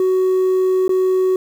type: tone with dropouts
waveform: sine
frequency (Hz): 373.2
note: F#4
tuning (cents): +15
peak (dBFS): -10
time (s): 0-1.36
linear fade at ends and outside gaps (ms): 2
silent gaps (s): 0.88-0.892
effects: tanh soft clip ceiling -12 dBFS + 7-bit